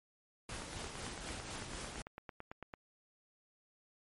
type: noise with tremolo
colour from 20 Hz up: pink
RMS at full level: -43 dBFS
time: 0.49-2.02 s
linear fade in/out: 2 ms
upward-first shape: triangle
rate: 4 Hz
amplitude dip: 45%
type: click train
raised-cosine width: 0.5 ms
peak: -30 dBFS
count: 20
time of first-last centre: 0.62-2.738 s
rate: 8.97 Hz
effects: MP3 48 kbps